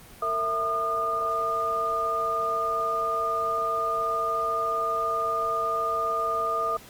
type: tone cluster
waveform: sine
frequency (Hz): 456.9 / 660 / 1217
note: A#4 / E5 / D#6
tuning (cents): -35 / +2 / -39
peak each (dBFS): -33 / -31 / -25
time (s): 0.22-6.77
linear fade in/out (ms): 5
effects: pink hiss -48 dBFS RMS until 6.89 s + Opus 24 kbps